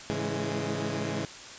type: chord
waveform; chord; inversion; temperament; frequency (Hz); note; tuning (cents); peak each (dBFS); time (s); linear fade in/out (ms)
15% pulse; A major seventh; none; equal with one note detuned; 107.18 / 138.59 / 164.81 / 207.7; A2 / C#3 / E3 / G#3; -45 / 0 / 0 / 0; -29; 0.1-1.25; 0
effects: white hiss -44 dBFS RMS until 1.58 s + resampled to 16000 Hz